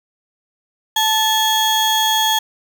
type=tone pair together; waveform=35% pulse; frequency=874 / 3300 Hz; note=A5 / G#7; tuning=-12 / -12 cents; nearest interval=octave + major seventh; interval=2300 cents; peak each=-15 dBFS; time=0.96-2.39 s; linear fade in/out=5 ms; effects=none